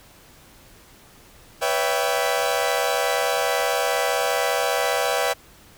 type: chord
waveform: sawtooth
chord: C# half-diminished seventh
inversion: third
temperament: equal with one note detuned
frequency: 493.9 / 564.4 / 659.3 / 784 Hz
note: B4 / C#5 / E5 / G5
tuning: 0 / +31 / 0 / 0 cents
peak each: -22 dBFS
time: 1.61-5.34 s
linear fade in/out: 20 ms
effects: pink hiss -50 dBFS RMS until 5.77 s